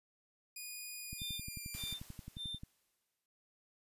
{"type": "tone with pitch glide", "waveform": "5% pulse", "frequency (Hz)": [2462, 2381], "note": ["D#7", "D7"], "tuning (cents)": [-19, 23], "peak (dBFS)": -35, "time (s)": [0.56, 1.94], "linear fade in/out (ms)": 5, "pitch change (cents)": -58, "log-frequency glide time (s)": [1.01, 1.69]}
{"type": "click train", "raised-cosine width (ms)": 5, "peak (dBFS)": -34, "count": 18, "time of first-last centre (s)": [1.13, 2.634], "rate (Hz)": 11.3}
{"type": "tone bursts", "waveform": "triangle", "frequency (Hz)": 3587, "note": "A7", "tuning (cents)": 33, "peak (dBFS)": -39, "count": 3, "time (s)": [1.18, 2.59], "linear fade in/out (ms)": 50, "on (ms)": 230, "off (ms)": 360}
{"type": "noise with exponential decay", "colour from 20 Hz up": "white", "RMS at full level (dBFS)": -49, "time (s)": [1.74, 3.26], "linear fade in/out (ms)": 2, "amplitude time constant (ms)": 330}
{"effects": ["resampled to 32000 Hz"]}